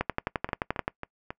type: two click trains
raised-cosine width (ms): 0.5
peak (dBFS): -19 / -11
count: 4 / 11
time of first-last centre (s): 0.49-1.305 / 0.01-0.88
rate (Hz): 3.68 / 11.5
effects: noise-tail reverb RT60 0.1 s tail -24 dB re dry